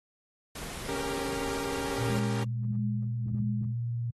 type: noise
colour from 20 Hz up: pink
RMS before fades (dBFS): -40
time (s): 0.55-2.2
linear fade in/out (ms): 5
type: chord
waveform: sawtooth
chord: G diminished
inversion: second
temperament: equal with one note detuned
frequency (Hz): 277.2 / 395.6 / 466.2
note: Db4 / G4 / Bb4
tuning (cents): 0 / +16 / 0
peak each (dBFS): -34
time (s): 0.88-2.44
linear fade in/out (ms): 10
type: tone with vibrato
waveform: sine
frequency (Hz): 118.3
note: A#2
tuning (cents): +26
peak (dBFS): -29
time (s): 1.98-4.11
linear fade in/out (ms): 10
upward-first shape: sine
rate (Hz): 19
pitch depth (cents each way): 26
type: tone with tremolo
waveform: sine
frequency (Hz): 207.2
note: G#3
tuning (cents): -4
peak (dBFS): -29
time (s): 2.07-3.76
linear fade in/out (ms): 50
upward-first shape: triangle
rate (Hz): 1.6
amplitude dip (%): 90
effects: AAC 32 kbps